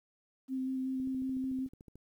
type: tone with vibrato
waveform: sine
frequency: 261.6 Hz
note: C4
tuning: in tune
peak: -32 dBFS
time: 0.48-1.69 s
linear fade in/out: 50 ms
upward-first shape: square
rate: 5.3 Hz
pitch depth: 10 cents each way
type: click train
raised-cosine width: 3 ms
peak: -39 dBFS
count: 14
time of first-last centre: 1-1.956 s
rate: 13.6 Hz
effects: 11-bit